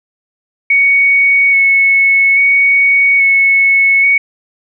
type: tone with vibrato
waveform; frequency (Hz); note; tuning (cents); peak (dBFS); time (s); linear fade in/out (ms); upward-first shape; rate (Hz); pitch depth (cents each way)
sine; 2217; C#7; 0; -6; 0.7-4.18; 5; square; 0.6; 12
effects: none